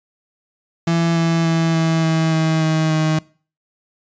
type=tone with pitch steps; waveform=35% pulse; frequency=167.3 / 165.76 / 164.24 / 162.73 / 161.23 / 159.75 / 158.28 / 156.82 Hz; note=E3 / E3 / E3 / E3 / E3 / D#3 / D#3 / D#3; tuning=+26 / +10 / -6 / -22 / -38 / +46 / +30 / +14 cents; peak=-13 dBFS; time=0.87-3.19 s; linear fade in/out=5 ms; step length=290 ms; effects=noise-tail reverb RT60 0.4 s tail -23 dB re dry + resampled to 16000 Hz